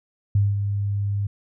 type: tone with ADSR envelope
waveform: sine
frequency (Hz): 101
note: G#2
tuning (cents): -48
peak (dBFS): -14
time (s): 0.35-1.27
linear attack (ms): 4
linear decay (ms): 200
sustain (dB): -7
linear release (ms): 6
effects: none